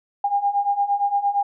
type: beating tone pair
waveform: sine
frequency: 802 / 810.7 Hz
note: G5 / G#5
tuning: +39 / -42 cents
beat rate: 8.7 Hz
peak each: -23 / -20 dBFS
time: 0.24-1.43 s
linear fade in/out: 5 ms
effects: none